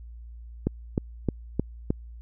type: click train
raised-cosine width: 3 ms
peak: -10 dBFS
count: 5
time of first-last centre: 0.67-1.905 s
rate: 3.24 Hz
effects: added 58 Hz sine -40 dBFS peak until 2.21 s